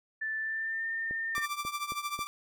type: tone with pitch glide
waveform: sine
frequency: 1760 to 1811.6 Hz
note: A6 to A#6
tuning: 0 to -50 cents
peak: -31 dBFS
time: 0.21-1.46 s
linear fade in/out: 10 ms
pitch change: +50 cents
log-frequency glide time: 0.39-0.87 s
type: click train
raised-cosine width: 2 ms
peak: -30 dBFS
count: 5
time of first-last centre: 1.11-2.191 s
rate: 3.7 Hz
type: tone with tremolo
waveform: sawtooth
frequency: 1174.7 Hz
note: D6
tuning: in tune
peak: -26 dBFS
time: 1.35-2.27 s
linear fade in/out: 0 ms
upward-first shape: triangle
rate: 13 Hz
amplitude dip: 85%
effects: none